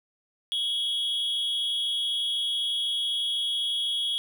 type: tone with amplitude modulation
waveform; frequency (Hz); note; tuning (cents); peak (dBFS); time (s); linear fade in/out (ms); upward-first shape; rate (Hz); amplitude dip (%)
triangle; 3322; G#7; 0; -21; 0.52-4.18; 0; sine; 296; 60
effects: none